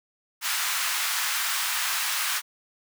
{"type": "high-pass noise", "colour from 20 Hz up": "pink", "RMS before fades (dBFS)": -27, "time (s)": [0.41, 2.42], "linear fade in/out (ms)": 50, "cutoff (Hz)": 1100, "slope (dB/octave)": 24, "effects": []}